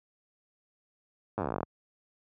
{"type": "slowing click train", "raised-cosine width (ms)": 1, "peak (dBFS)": -17, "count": 17, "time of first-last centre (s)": [1.38, 1.631], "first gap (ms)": 9, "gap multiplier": 1.07, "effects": ["high-pass 80 Hz 12 dB/octave"]}